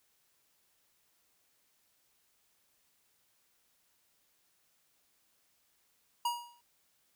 square tone with exponential decay, 955 Hz, A#5, 42 cents sharp, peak -28 dBFS, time 6.25-6.61 s, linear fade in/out 5 ms, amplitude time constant 77 ms, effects white hiss -73 dBFS RMS until 7.15 s

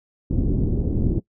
pink low-pass noise, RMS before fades -21 dBFS, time 0.3-1.2 s, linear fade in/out 10 ms, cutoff 350 Hz, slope 24 dB/octave, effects noise-tail reverb RT60 0.1 s tail -21 dB re dry

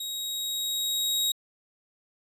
sawtooth tone with level ramp, 3795 Hz, A#7, 30 cents sharp, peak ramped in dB -29 to -20 dBFS, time 0-1.32 s, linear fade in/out 5 ms, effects resampled to 32000 Hz

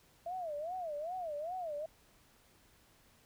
sine tone with vibrato, 659.3 Hz, E5, in tune, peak -37 dBFS, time 0.26-1.86 s, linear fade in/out 5 ms, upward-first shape sine, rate 2.5 Hz, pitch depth 220 cents each way, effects pink hiss -66 dBFS RMS until 3.25 s

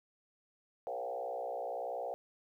sine tone with frequency modulation, 622.3 Hz, D#5, in tune, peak -36 dBFS, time 0.87-2.14 s, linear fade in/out 0 ms, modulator 61 Hz, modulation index 2.7, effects 12-bit

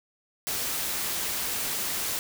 white noise, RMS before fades -30 dBFS, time 0.47-2.19 s, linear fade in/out 0 ms, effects none

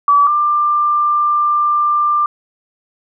sine tone pair in turn, 1149 / 1188.8 Hz, D6 / D6, -38 / +21 cents, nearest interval minor second, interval 59 cents, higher second, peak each -7 / -11 dBFS, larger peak first, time 0.08-0.27 / 0.27-2.26 s, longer second, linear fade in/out 2 ms, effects none

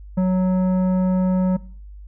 sine tone with tanh clipping, 185 Hz, F#3, in tune, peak -17 dBFS, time 0.17-1.57 s, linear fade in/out 10 ms, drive 11 dB, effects noise-tail reverb RT60 0.5 s tail -21 dB re dry + added 50 Hz sine -36 dBFS peak until 2.07 s

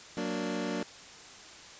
25% pulse chord, Gb augmented, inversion none, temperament equal, 185 / 233.1 / 293.7 Hz, Gb3 / Bb3 / D4, 0 / 0 / 0 cents, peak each -33 / -32 / -32 dBFS, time 0.17-0.83 s, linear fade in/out 2 ms, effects white hiss -49 dBFS RMS until 1.79 s + resampled to 16000 Hz

